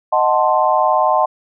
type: chord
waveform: sine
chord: D# diminished seventh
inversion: none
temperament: equal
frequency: 622.3 / 740 / 880 / 1046.5 Hz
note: D#5 / F#5 / A5 / C6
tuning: 0 / 0 / 0 / 0 cents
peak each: -17 dBFS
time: 0.12-1.26 s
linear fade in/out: 10 ms
effects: none